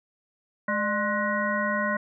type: harmonic tone with a mistuned harmonic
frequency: 210.8 Hz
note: G#3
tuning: 26 cents sharp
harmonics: 1 / 3 / 5 / 7 / 9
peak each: -30 / -30 / -30 / -30 / -30 dBFS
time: 0.68-1.97 s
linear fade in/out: 5 ms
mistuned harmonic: 3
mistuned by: -91 cents
effects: none